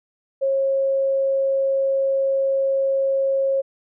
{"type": "tone", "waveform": "sine", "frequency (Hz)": 542, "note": "C#5", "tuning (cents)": -39, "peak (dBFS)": -17, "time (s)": [0.41, 3.62], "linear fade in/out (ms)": 20, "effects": []}